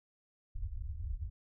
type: low-pass noise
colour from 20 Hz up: pink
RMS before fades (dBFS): -39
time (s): 0.55-1.3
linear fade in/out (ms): 10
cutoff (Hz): 100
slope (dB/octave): 96
effects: none